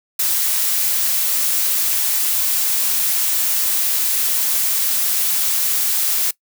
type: noise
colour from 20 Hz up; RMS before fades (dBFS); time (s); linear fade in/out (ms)
blue; -18; 0.19-6.31; 5
effects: noise-tail reverb RT60 0.1 s tail -21 dB re dry